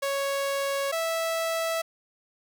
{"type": "tone pair in turn", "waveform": "sawtooth", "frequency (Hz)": [554.4, 656.4], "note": ["C#5", "E5"], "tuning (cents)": [0, -8], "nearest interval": "minor third", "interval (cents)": 292, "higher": "second", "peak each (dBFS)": -22, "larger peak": "neither", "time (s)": [[0.02, 0.92], [0.92, 1.82]], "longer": "neither", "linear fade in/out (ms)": 10, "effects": []}